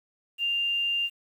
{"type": "tone", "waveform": "sine", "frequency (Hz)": 2794, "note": "F7", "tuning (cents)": 0, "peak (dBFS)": -24, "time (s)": [0.38, 1.1], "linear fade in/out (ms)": 50, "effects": ["9-bit"]}